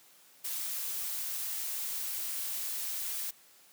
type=noise; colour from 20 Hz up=blue; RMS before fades=-36 dBFS; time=0.44-3.31 s; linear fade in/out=10 ms; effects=white hiss -60 dBFS RMS until 3.72 s + high-pass 150 Hz 12 dB/octave